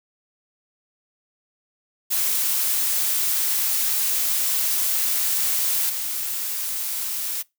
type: noise with level steps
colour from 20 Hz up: blue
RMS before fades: -22 / -27 dBFS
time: 2.1-7.43 s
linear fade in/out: 20 ms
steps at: 5.89 s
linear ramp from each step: 10 ms
effects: noise-tail reverb RT60 0.2 s tail -23 dB re dry